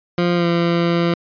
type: tone with pitch glide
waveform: 20% pulse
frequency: 174.61 to 170.72 Hz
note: F3 to F3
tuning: 0 to -39 cents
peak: -10 dBFS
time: 0.18-1.14 s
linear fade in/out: 2 ms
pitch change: -39 cents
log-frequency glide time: 0.35-0.46 s
effects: resampled to 11025 Hz